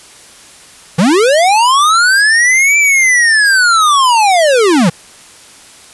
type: linear two-way sweep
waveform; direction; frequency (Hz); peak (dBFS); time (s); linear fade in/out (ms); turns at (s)
square; up then down; 149.7 to 2349 to 149.7; -7; 0.98-4.9; 10; 2.78
effects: white hiss -38 dBFS RMS until 5.93 s + resampled to 24000 Hz